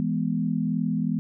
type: chord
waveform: sine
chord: E major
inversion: none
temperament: equal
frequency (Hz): 164.81 / 207.7 / 246.9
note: E3 / G#3 / B3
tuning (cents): 0 / 0 / 0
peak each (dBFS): -27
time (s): 0-1.19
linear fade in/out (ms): 0
effects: none